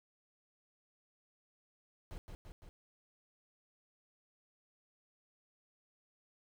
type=noise with echo; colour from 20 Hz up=brown; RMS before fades=-45 dBFS; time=2.11-2.18 s; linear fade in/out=0 ms; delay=170 ms; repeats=3; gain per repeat=-3 dB; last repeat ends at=2.69 s; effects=none